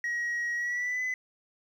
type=tone with pitch glide; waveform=sine; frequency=1900 to 2013 Hz; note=A#6 to B6; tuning=+33 to +33 cents; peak=-26 dBFS; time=0.04-1.14 s; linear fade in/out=2 ms; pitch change=+100 cents; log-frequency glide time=0.55-1.03 s; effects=tanh soft clip ceiling -27 dBFS + 10-bit